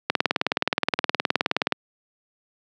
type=click train; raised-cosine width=0.3 ms; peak=-3 dBFS; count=32; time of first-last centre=0.1-1.723 s; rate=19.1 Hz; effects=high-pass 200 Hz 12 dB/octave